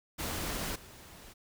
pink noise with level steps, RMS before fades -36 / -52 dBFS, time 0.18-1.34 s, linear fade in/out 20 ms, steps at 0.75 s, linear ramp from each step 10 ms, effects none

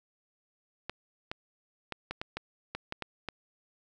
clicks, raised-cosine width 0.3 ms, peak -19 dBFS, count 10, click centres 0.896 / 1.315 / 1.923 / 2.11 / 2.215 / 2.37 / 2.75 / 2.924 / 3.023 / 3.287 s, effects none

